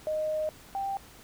sine tone pair in turn, 619 / 786 Hz, D#5 / G5, -9 / +4 cents, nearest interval major third, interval 413 cents, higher second, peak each -27 / -29 dBFS, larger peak first, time 0.07-0.49 / 0.75-0.97 s, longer first, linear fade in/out 0 ms, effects pink hiss -52 dBFS RMS until 1.23 s

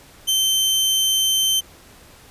sawtooth tone, 3102 Hz, G7, 19 cents flat, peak -13 dBFS, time 0.27-1.61 s, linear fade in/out 20 ms, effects pink hiss -47 dBFS RMS until 2.3 s + resampled to 32000 Hz

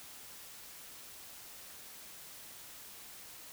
silence, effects white hiss -51 dBFS RMS until 3.52 s

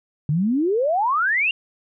sine exponential sweep, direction up, 140 to 2855 Hz, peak -17 dBFS, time 0.29-1.51 s, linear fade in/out 2 ms, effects none

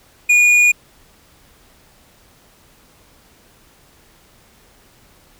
triangle tone with hard clipping, 2444 Hz, D#7, 32 cents flat, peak -10 dBFS, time 0.29-0.72 s, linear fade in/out 10 ms, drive 10 dB, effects pink hiss -51 dBFS RMS until 5.39 s

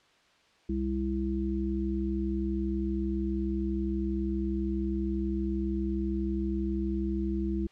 harmonic tone, 66.2 Hz, C2, 21 cents sharp, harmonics 1 / 3 / 5, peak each -32 / -32 / -32 dBFS, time 0.69-7.67 s, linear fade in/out 5 ms, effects white hiss -63 dBFS RMS until 7.71 s + low-pass 4000 Hz 12 dB/octave

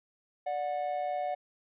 triangle tone pair together, 587.3 / 731.4 Hz, D5 / F#5, 0 / -20 cents, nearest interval major third, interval 380 cents, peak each -33 / -30 dBFS, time 0.46-1.35 s, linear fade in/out 10 ms, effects resampled to 8000 Hz

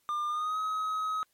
triangle tone with pitch glide, 1200 to 1271.4 Hz, D6 to D#6, +37 to +37 cents, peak -27 dBFS, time 0.09-1.23 s, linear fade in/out 0 ms, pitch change +100 cents, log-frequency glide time 0.28-0.58 s, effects white hiss -72 dBFS RMS until 1.33 s + MP3 64 kbps

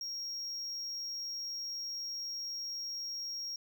triangle tone, 5588 Hz, F8, in tune, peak -36 dBFS, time 0.01-3.56 s, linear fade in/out 2 ms, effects none

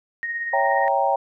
sine tone with tremolo, 1864.7 Hz, A#6, in tune, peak -23 dBFS, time 0.23-0.88 s, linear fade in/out 0 ms, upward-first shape sine, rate 17 Hz, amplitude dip 40%
sine chord, C# diminished seventh, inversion none, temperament equal, 554.4 / 659.3 / 784 / 932.3 Hz, C#5 / E5 / G5 / Bb5, 0 / 0 / 0 / 0 cents, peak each -23 / -26 / -21 / -23 dBFS, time 0.53-1.16 s, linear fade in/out 5 ms
effects none

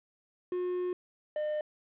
triangle tone pair in turn, 360 / 605.4 Hz, F#4 / D#5, -47 / -48 cents, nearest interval major sixth, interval 899 cents, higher second, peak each -28 dBFS, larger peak neither, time 0.52-0.93 / 1.36-1.61 s, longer first, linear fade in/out 2 ms, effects resampled to 8000 Hz + 10-bit

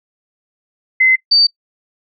sine tone pair in turn, 2053 / 4609 Hz, C7 / D8, -33 / -33 cents, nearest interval octave + major second, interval 1400 cents, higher second, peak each -7 dBFS, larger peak neither, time 1-1.16 / 1.31-1.47 s, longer neither, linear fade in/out 10 ms, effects noise-tail reverb RT60 0.1 s tail -22 dB re dry

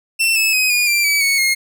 sawtooth tone with pitch steps, 2691 / 2605 / 2522 / 2442 / 2364 / 2289 / 2216 / 2146 Hz, E7 / E7 / D#7 / D#7 / D7 / D7 / C#7 / C7, +35 / -21 / +23 / -33 / +11 / -45 / -1 / +43 cents, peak -10 dBFS, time 0.19-1.55 s, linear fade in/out 20 ms, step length 170 ms, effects none

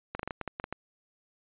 clicks, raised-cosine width 0.5 ms, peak -19 dBFS, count 10, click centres 0.15 / 0.194 / 0.231 / 0.276 / 0.308 / 0.413 / 0.477 / 0.599 / 0.641 / 0.726 s, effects resampled to 8000 Hz

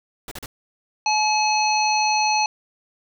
pink noise bursts, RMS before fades -34 dBFS, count 3, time 0.28-0.46 s, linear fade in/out 2 ms, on 34 ms, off 39 ms
harmonic tone, 854 Hz, G#5, 48 cents sharp, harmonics 1 / 3 / 5 / 7, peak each -19 / -24 / -26 / -27 dBFS, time 1.06-2.46 s, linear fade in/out 2 ms
effects none

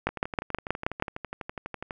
two click trains, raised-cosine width 0.5 ms, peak -9 / -19 dBFS, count 7 / 23, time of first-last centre 0.07-1.024 / 0.09-1.908 s, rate 6.29 / 12.1 Hz, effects none

